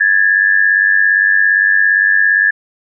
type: tone pair together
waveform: sine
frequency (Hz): 1662.5 / 1760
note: G#6 / A6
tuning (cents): +1 / 0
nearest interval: minor second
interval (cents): 99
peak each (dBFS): -11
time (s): 0-2.51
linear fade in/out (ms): 10
effects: none